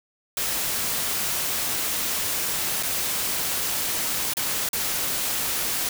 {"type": "noise with dropouts", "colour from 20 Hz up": "white", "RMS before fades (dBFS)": -26, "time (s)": [0.37, 5.89], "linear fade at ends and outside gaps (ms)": 2, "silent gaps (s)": [[2.828, 2.832], [4.336, 4.369], [4.689, 4.731]], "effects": []}